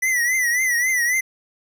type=tone with vibrato; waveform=square; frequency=1975.5 Hz; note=B6; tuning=in tune; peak=-18 dBFS; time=0.02-1.21 s; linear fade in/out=10 ms; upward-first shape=triangle; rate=3.7 Hz; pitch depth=110 cents each way; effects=none